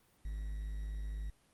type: tone with quantisation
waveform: triangle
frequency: 51.91 Hz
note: G#1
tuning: in tune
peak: -35 dBFS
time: 0.25-1.3 s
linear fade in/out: 0 ms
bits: 10
effects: pink hiss -69 dBFS RMS until 1.53 s + Opus 32 kbps